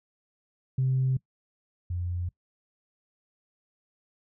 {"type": "tone pair in turn", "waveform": "sine", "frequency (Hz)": [130.81, 88.17], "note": ["C3", "F2"], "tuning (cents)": [0, 17], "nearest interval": "perfect fifth", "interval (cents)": 683, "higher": "first", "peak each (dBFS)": [-21, -28], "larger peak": "first", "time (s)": [[0.78, 1.17], [1.9, 2.29]], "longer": "neither", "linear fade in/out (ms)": 5, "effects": ["noise-tail reverb RT60 0.1 s tail -22 dB re dry", "tanh soft clip ceiling -18 dBFS"]}